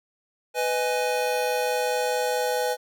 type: chord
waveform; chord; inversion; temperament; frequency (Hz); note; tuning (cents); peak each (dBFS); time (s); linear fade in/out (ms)
square; G# minor; first; just; 498.4 / 623 / 830.6; B4 / D#5 / G#5; +16 / +2 / 0; -26 / -31 / -29; 0.54-2.77; 50
effects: none